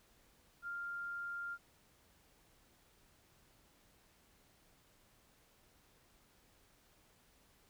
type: tone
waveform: sine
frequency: 1397 Hz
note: F6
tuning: in tune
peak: -40 dBFS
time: 0.62-1.58 s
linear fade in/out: 50 ms
effects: pink hiss -69 dBFS RMS until 7.69 s